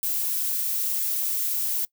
violet noise, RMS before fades -26 dBFS, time 0.03-1.85 s, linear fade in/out 2 ms, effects noise-tail reverb RT60 0.1 s tail -23 dB re dry

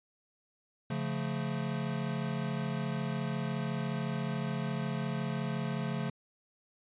square chord, Db augmented, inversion none, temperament equal with one note detuned, 140.53 / 174.61 / 220 Hz, Db3 / F3 / A3, +24 / 0 / 0 cents, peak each -36 / -38 / -38 dBFS, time 0.9-6.1 s, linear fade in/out 5 ms, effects resampled to 8000 Hz

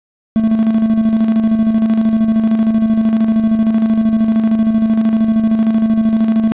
triangle tone with tremolo, 221.8 Hz, A3, 14 cents sharp, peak -6 dBFS, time 0.36-6.52 s, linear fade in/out 0 ms, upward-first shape square, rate 13 Hz, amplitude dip 45%, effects resampled to 8000 Hz + 7-bit

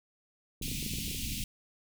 clicks, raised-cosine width 3 ms, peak -29 dBFS, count 10, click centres 0.614 / 0.681 / 0.716 / 0.828 / 0.864 / 0.937 / 0.986 / 1.08 / 1.114 / 1.147 s
pink band-stop noise, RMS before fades -36 dBFS, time 0.62-1.44 s, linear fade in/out 2 ms, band 280 to 2400 Hz, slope 48 dB/octave
effects none

